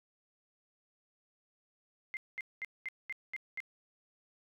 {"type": "tone bursts", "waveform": "sine", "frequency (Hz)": 2093, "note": "C7", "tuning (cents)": 0, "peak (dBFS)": -36, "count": 7, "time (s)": [2.14, 3.603], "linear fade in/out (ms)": 0, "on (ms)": 29, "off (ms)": 210, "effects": []}